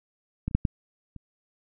clicks, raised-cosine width 5 ms, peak -15 / -30 / -8 / -11 / -29 dBFS, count 5, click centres 0.48 / 0.512 / 0.55 / 0.652 / 1.163 s, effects none

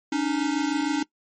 square tone pair together, 280.4 / 307 Hz, C#4 / D#4, +20 / -23 cents, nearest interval major second, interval 157 cents, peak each -26 dBFS, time 0.12-1.03 s, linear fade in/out 5 ms, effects noise-tail reverb RT60 0.1 s tail -21 dB re dry + MP3 32 kbps

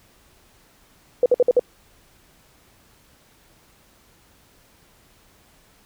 sine tone bursts, 493.9 Hz, B4, in tune, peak -11 dBFS, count 5, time 1.23-1.595 s, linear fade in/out 2 ms, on 29 ms, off 55 ms, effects pink hiss -56 dBFS RMS until 5.85 s

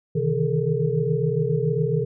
sine tone cluster, 130.6 / 153.5 / 160.7 / 420 / 458.4 Hz, C3 / D#3 / E3 / G#4 / A#4, -3 / -23 / -44 / +19 / -29 cents, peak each -26 dBFS, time 0.15-2.05 s, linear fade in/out 10 ms, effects none

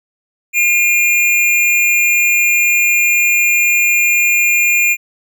square tone with amplitude modulation, 2414 Hz, D7, 47 cents sharp, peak -8 dBFS, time 0.53-4.97 s, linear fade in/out 50 ms, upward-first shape sine, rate 286 Hz, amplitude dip 55%, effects none

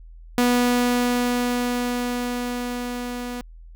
sawtooth tone with level ramp, 244.7 Hz, B3, 16 cents flat, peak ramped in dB -12 to -25 dBFS, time 0.38-3.41 s, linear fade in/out 0 ms, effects added 41 Hz sine -40 dBFS peak until 3.75 s

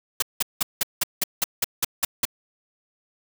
white noise bursts, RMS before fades -21 dBFS, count 11, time 0.2-2.253 s, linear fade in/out 5 ms, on 23 ms, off 180 ms, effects none

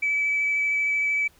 sine tone with vibrato, 2299 Hz, D7, 37 cents flat, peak -20 dBFS, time 0.02-1.28 s, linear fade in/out 10 ms, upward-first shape sine, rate 13 Hz, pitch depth 10 cents each way, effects tanh soft clip ceiling -16 dBFS + pink hiss -58 dBFS RMS until 1.39 s

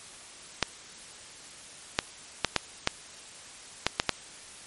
clicks, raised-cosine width 0.2 ms, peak -4 dBFS, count 8, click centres 0.627 / 1.989 / 2.447 / 2.563 / 2.874 / 3.866 / 3.999 / 4.093 s, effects white hiss -47 dBFS RMS until 4.66 s + MP3 48 kbps

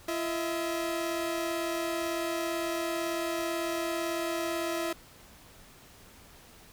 sawtooth tone pair together, 339 / 640 Hz, E4 / D#5, +49 / +49 cents, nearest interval major seventh, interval 1100 cents, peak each -28 / -30 dBFS, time 0.08-4.93 s, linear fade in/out 5 ms, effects pink hiss -54 dBFS RMS until 6.72 s

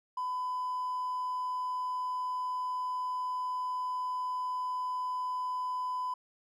triangle tone with hard clipping, 1004 Hz, B5, 28 cents sharp, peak -32 dBFS, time 0.17-6.14 s, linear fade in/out 5 ms, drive 4 dB, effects none

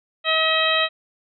harmonic tone with a mistuned harmonic, 639 Hz, D#5, 46 cents sharp, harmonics 1 / 2 / 3 / 4 / 5 / 6, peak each -24 / -24 / -24 / -24 / -24 / -24 dBFS, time 0.24-0.89 s, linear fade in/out 50 ms, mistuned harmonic 5, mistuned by -15 cents, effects none

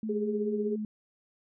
sine tone with vibrato, 216 Hz, A3, 32 cents flat, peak -31 dBFS, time 0.03-0.85 s, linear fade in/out 2 ms, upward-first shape square, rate 4.7 Hz, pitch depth 21 cents each way
sine tone with tremolo, 415.3 Hz, G#4, in tune, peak -26 dBFS, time 0.09-0.76 s, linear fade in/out 5 ms, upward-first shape triangle, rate 16 Hz, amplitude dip 70%
effects none

